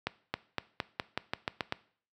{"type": "accelerating click train", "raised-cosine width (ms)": 0.3, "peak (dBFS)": -14, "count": 10, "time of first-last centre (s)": [0.07, 1.724], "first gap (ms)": 270, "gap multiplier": 0.9, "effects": ["noise-tail reverb RT60 0.5 s tail -19 dB re dry", "high-pass 80 Hz 12 dB/octave"]}